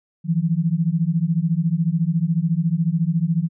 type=beating tone pair; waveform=sine; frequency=159.1 / 173.1 Hz; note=D#3 / F3; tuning=+39 / -15 cents; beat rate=14 Hz; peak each=-20 dBFS; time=0.24-3.49 s; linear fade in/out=50 ms; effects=none